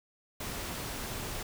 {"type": "noise", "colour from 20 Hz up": "pink", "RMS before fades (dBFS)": -38, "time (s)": [0.4, 1.43], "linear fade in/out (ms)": 5, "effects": []}